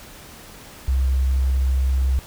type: tone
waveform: sine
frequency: 65.7 Hz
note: C2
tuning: 8 cents sharp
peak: -16 dBFS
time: 0.88-2.19 s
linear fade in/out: 0 ms
effects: pink hiss -42 dBFS RMS until 2.26 s